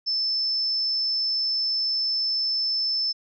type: tone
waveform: sine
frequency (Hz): 5274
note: E8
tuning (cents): 0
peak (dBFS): -22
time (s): 0.06-3.13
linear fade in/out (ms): 20
effects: none